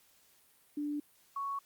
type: tone pair in turn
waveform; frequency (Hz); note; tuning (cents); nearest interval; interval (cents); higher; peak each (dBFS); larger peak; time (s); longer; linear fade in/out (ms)
sine; 293.7 / 1111.8; D4 / C#6; 0 / +5; octave + major seventh; 2305; second; -33 / -34; first; 0.77-1 / 1.36-1.59; neither; 5
effects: white hiss -66 dBFS RMS until 1.65 s + Opus 48 kbps